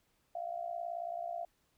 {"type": "tone with amplitude modulation", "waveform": "sine", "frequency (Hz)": 688, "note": "F5", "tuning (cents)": -26, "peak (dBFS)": -33, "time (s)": [0.35, 1.45], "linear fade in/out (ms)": 5, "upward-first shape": "sine", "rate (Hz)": 58.5, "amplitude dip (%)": 80, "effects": ["pink hiss -75 dBFS RMS until 1.77 s"]}